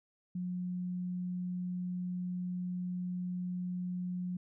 sine tone, 180 Hz, F#3, 47 cents flat, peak -34 dBFS, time 0.35-4.37 s, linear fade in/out 5 ms, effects none

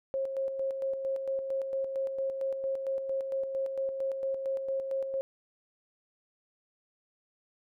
sine tone with tremolo, 538 Hz, C5, 48 cents sharp, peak -28 dBFS, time 0.14-5.21 s, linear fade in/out 0 ms, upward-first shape square, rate 4.4 Hz, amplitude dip 45%, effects none

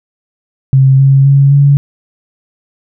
sine tone with pitch steps, 133.8 / 136.3 / 138.84 / 141.43 Hz, C3 / C#3 / C#3 / C#3, +39 / -29 / +3 / +35 cents, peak -3 dBFS, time 0.73-1.77 s, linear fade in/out 0 ms, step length 260 ms, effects none

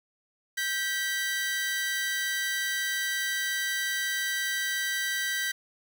sawtooth tone pair together, 1568 / 1942.4 Hz, G6 / B6, 0 / -29 cents, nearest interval major third, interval 371 cents, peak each -27 dBFS, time 0.57-5.52 s, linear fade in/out 10 ms, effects 8-bit

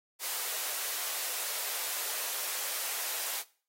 white high-pass noise, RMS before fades -35 dBFS, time 0.19-3.44 s, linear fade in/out 50 ms, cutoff 450 Hz, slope 24 dB/octave, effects noise-tail reverb RT60 0.4 s tail -19 dB re dry + AAC 48 kbps

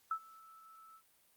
sine tone with ADSR envelope, 1314 Hz, E6, 6 cents flat, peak -31 dBFS, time 0.11-1.02 s, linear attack 3 ms, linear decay 72 ms, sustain -24 dB, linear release 58 ms, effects white hiss -70 dBFS RMS until 1.36 s + Opus 48 kbps

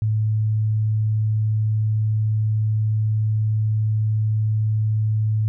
sine tone, 108.3 Hz, A2, 27 cents flat, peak -17 dBFS, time 0.02-5.48 s, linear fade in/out 0 ms, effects none

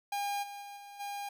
45% pulse tone with level steps, 809 Hz, G#5, 46 cents flat, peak -32 / -42 / -44 / -47 / -37 dBFS, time 0.12-1.29 s, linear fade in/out 5 ms, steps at 0.42 / 0.61 / 0.76 / 0.99 s, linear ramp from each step 20 ms, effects 12-bit

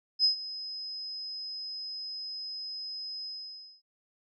sine tone with ADSR envelope, 5070 Hz, D#8, 32 cents sharp, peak -19 dBFS, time 0.19-3.82 s, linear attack 52 ms, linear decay 110 ms, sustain -17 dB, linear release 570 ms, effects none

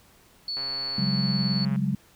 sine tone, 4435 Hz, C#8, in tune, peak -28 dBFS, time 0.48-1.65 s, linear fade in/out 2 ms
click train, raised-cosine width 0.5 ms, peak -27 dBFS, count 164, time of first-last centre 0.57-1.76 s, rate 137 Hz
sine chord, C# suspended fourth, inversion none, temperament equal with one note detuned, 138.59 / 185 / 203.7 Hz, C#3 / F#3 / G#3, 0 / 0 / -33 cents, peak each -27 dBFS, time 0.98-1.95 s, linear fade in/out 5 ms
effects pink hiss -57 dBFS RMS until 2.15 s

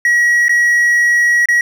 triangle tone with dropouts, 1913 Hz, A#6, 44 cents sharp, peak -7 dBFS, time 0.05-1.61 s, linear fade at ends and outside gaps 2 ms, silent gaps 0.483-0.493 / 1.457-1.486 s, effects 8-bit

